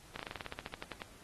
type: slowing click train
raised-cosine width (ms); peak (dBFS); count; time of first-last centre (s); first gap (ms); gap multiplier
0.3; -24; 15; 0.16-1.019; 33; 1.09
effects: pink hiss -58 dBFS RMS until 1.23 s + AAC 32 kbps